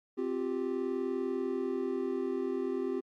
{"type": "chord", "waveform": "triangle", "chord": "C suspended fourth", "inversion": "none", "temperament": "equal with one note detuned", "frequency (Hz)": [261.6, 351.7, 392], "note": ["C4", "F4", "G4"], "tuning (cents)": [0, 12, 0], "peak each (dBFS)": [-34, -34, -32], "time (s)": [0.17, 3.01], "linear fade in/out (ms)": 20, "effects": ["Opus 48 kbps"]}